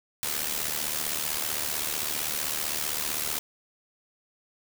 white noise with amplitude modulation, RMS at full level -27 dBFS, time 0.23-3.39 s, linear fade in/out 0 ms, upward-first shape sine, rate 75.6 Hz, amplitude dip 70%, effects none

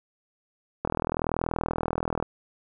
click train, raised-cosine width 1 ms, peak -12 dBFS, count 57, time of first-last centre 0.85-2.226 s, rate 40.7 Hz, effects none

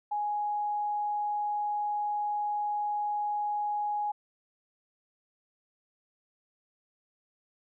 sine tone, 832 Hz, G#5, 3 cents sharp, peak -28 dBFS, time 0.11-4.12 s, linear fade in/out 10 ms, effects none

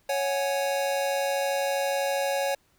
square chord, C# suspended fourth, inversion none, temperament just, 554.4 / 739.2 / 831.5 Hz, C#5 / F#5 / G#5, 0 / -2 / +2 cents, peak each -27 / -33 / -33 dBFS, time 0.09-2.55 s, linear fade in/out 5 ms, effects pink hiss -66 dBFS RMS until 2.78 s

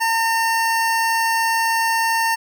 25% pulse tone, 909 Hz, A#5, 44 cents flat, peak -13 dBFS, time 0-2.36 s, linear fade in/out 20 ms, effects none

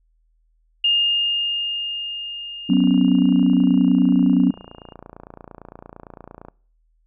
sine tone with exponential decay, 2827 Hz, F7, 20 cents sharp, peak -14 dBFS, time 0.84-4.94 s, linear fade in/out 5 ms, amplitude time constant 890 ms
sine chord, F# suspended fourth, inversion none, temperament equal, 185 / 246.9 / 277.2 Hz, F#3 / B3 / C#4, 0 / 0 / 0 cents, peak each -17 dBFS, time 2.69-4.51 s, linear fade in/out 10 ms
click train, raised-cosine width 1 ms, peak -24 dBFS, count 110, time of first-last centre 2.7-6.485 s, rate 28.8 Hz
effects noise-tail reverb RT60 0.5 s tail -24 dB re dry + added 40 Hz sine -59 dBFS peak until 7.06 s

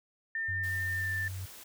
sine tone with pitch glide, 1803 to 1776.1 Hz, A6 to A6, +42 to +16 cents, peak -31 dBFS, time 0.35-1.28 s, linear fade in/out 2 ms, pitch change -26 cents, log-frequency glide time 0.91-1.12 s
sine tone, 93.7 Hz, F#2, 22 cents sharp, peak -36 dBFS, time 0.48-1.46 s, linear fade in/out 10 ms
white noise, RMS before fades -49 dBFS, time 0.63-1.64 s, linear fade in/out 10 ms
effects none

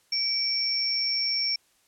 sine tone pair together, 2297 / 5463 Hz, D7 / F8, -39 / -39 cents, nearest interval octave + minor third, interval 1500 cents, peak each -34 / -24 dBFS, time 0.12-1.56 s, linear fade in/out 5 ms, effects white hiss -65 dBFS RMS until 1.87 s + low-pass 11000 Hz 12 dB/octave

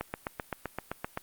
click train, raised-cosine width 0.5 ms, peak -17 dBFS, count 10, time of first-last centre 0.01-1.174 s, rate 7.73 Hz, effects white hiss -57 dBFS RMS until 1.22 s + Opus 32 kbps

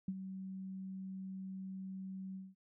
sine tone with ADSR envelope, 190.1 Hz, F#3, 47 cents sharp, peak -33 dBFS, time 0.08-2.55 s, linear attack 4 ms, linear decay 46 ms, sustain -9 dB, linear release 200 ms, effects none

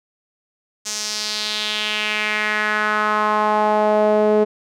sawtooth tone with band-pass filter sweep, 212.3 Hz, G#3, 38 cents sharp, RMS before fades -19 dBFS, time 0.85-4.45 s, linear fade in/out 20 ms, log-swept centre 6400 to 470 Hz, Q 2.8, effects none

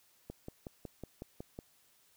click train, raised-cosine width 2 ms, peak -29 dBFS, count 8, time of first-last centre 0.3-1.589 s, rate 5.43 Hz, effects white hiss -68 dBFS RMS until 2.16 s

